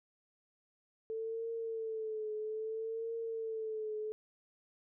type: tone with vibrato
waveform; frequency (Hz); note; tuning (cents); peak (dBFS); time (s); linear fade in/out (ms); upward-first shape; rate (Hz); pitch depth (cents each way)
sine; 442.8; A4; +11; -36; 1.1-4.12; 0; triangle; 0.61; 63
effects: none